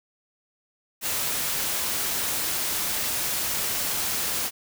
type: noise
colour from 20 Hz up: white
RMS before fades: -27 dBFS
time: 1.01-4.51 s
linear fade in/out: 50 ms
effects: none